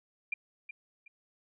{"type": "tone with echo", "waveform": "sine", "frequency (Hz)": 2392, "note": "D7", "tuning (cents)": 31, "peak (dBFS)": -29, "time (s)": [0.32, 0.34], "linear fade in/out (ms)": 5, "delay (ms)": 370, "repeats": 2, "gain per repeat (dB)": -11, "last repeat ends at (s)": 1.08, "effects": []}